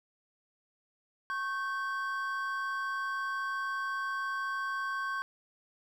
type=tone pair together; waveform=triangle; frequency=1096.7 / 1551 Hz; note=C#6 / G6; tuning=-19 / -19 cents; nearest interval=tritone; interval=600 cents; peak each=-33 / -33 dBFS; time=1.3-5.22 s; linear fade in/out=0 ms; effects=none